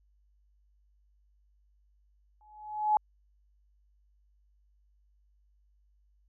sine tone with exponential growth, 849 Hz, G#5, 38 cents sharp, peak -19 dBFS, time 2.41-2.97 s, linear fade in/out 1 ms, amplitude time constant 120 ms, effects added 50 Hz sine -64 dBFS peak until 6.28 s

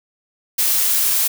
blue noise, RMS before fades -17 dBFS, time 0.58-1.28 s, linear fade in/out 10 ms, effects none

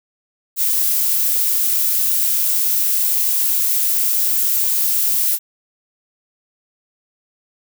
violet noise, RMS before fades -17 dBFS, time 0.56-5.39 s, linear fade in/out 50 ms, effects none

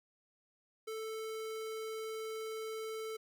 square tone, 440.6 Hz, A4, 2 cents sharp, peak -40 dBFS, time 0.87-3.17 s, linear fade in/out 10 ms, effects none

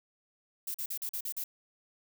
violet noise bursts, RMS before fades -36 dBFS, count 7, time 0.67-1.44 s, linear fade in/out 5 ms, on 74 ms, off 42 ms, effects none

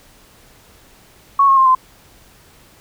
sine tone with pitch steps, 1108.7 / 1083.4 / 1058.6 / 1034.5 Hz, C#6 / C#6 / C6 / C6, 0 / -40 / +20 / -20 cents, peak -8 dBFS, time 1.39-1.75 s, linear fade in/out 5 ms, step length 90 ms, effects pink hiss -48 dBFS RMS until 2.8 s

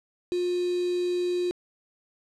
sine tone with quantisation, 356 Hz, F4, 33 cents sharp, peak -24 dBFS, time 0.32-1.51 s, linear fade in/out 0 ms, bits 6, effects low-pass 6000 Hz 12 dB/octave

